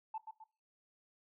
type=tone with echo; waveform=sine; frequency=880 Hz; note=A5; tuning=in tune; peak=-37 dBFS; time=0.14-0.18 s; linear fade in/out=5 ms; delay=130 ms; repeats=2; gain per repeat=-7 dB; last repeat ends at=0.44 s; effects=noise-tail reverb RT60 0.3 s tail -18 dB re dry + tanh soft clip ceiling -33 dBFS

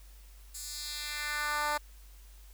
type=tone with high-pass filter sweep; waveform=10% pulse; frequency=296.9 Hz; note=D4; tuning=19 cents sharp; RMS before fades=-35 dBFS; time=0.54-1.78 s; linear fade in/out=10 ms; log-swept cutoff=7600 to 730 Hz; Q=1.5; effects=added 49 Hz sine -50 dBFS peak until 2.53 s + white hiss -61 dBFS RMS until 2.53 s

